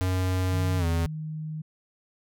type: tone with pitch glide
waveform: square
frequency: 92.5 to 83.85 Hz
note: F#2 to E2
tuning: 0 to +30 cents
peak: -24 dBFS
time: 0.01-1.06 s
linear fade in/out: 0 ms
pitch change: -170 cents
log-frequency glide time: 0.78-0.85 s
type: tone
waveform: sine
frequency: 155.56 Hz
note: D#3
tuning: in tune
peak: -31 dBFS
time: 0.52-1.62 s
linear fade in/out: 10 ms
effects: none